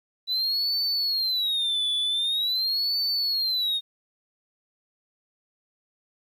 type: tone with vibrato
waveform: sine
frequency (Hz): 3951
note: B7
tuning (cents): 0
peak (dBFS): -20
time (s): 0.27-3.81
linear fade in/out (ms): 50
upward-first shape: sine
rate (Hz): 0.45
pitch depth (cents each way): 230
effects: tanh soft clip ceiling -22 dBFS + 10-bit